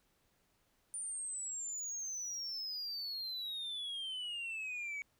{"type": "exponential sweep", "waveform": "sine", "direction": "down", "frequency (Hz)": [9300, 2244], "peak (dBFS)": -36, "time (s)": [0.94, 5.02], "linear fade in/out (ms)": 0, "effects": ["tanh soft clip ceiling -38 dBFS", "pink hiss -75 dBFS RMS until 5.19 s"]}